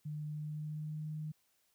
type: tone with pitch glide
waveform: sine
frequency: 150.8 to 153.97 Hz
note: D3 to D#3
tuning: +46 to -18 cents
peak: -38 dBFS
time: 0.05-1.32 s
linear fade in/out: 10 ms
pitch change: +36 cents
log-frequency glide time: 0.29-1.07 s
effects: white hiss -75 dBFS RMS until 1.74 s